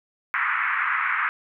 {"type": "band-pass noise", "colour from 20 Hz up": "pink", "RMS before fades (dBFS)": -24, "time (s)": [0.34, 1.29], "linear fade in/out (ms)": 0, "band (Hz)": [1100, 2200], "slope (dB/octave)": 48, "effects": []}